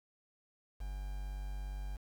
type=tone with quantisation; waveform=triangle; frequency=48.64 Hz; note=G1; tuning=13 cents flat; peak=-36 dBFS; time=0.8-1.97 s; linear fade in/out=10 ms; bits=9; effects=none